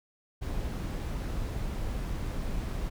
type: noise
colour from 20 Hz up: brown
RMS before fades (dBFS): -33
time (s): 0.41-2.9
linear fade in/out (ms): 20
effects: none